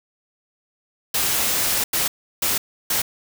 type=noise bursts at uneven times; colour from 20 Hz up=white; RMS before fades=-21 dBFS; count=4; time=1.14-1.84 / 1.93-2.08 / 2.42-2.58 / 2.9-3.02 s; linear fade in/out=5 ms; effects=none